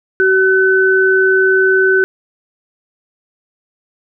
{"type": "tone pair together", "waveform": "sine", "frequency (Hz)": [380, 1510.4], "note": ["F#4", "F#6"], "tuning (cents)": [46, 35], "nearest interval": "2 octaves", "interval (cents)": 2389, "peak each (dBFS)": -11, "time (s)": [0.2, 2.04], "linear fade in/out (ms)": 0, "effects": []}